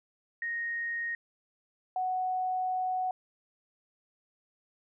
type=tone pair in turn; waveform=sine; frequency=1864.7 / 741.4 Hz; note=A#6 / F#5; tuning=0 / +3 cents; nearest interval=octave + major third; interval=1597 cents; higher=first; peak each=-31 / -28 dBFS; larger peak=second; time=0.42-1.15 / 1.96-3.11 s; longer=second; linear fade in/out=2 ms; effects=none